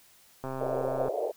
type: click train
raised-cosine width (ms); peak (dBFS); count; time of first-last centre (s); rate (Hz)
1; -22; 86; 0.44-1.084; 132
type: band-pass noise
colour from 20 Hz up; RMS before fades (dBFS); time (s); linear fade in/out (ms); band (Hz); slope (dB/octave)
white; -31; 0.6-1.32; 20; 410 to 670; 48
effects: white hiss -59 dBFS RMS until 1.36 s